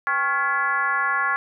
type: tone with frequency modulation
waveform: sine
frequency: 1396.9 Hz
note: F6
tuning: in tune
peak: -19 dBFS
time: 0.07-1.36 s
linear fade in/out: 0 ms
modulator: 300 Hz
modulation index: 1.5
effects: none